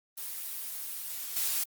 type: noise with level steps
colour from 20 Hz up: blue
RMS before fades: -38 / -30 dBFS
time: 0.17-1.64 s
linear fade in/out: 10 ms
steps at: 1.36 s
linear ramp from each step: 5 ms
effects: Opus 24 kbps